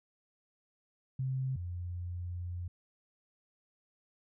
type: tone pair in turn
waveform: sine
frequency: 131.4 / 88.23 Hz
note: C3 / F2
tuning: +8 / +18 cents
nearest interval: perfect fifth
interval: 690 cents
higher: first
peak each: -31 / -36 dBFS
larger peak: first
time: 1.19-1.56 / 1.56-2.68 s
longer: second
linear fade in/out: 5 ms
effects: none